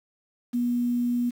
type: tone with quantisation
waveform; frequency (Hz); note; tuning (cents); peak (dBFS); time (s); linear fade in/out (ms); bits
sine; 241.9; B3; -36; -22; 0.53-1.31; 20; 8
effects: none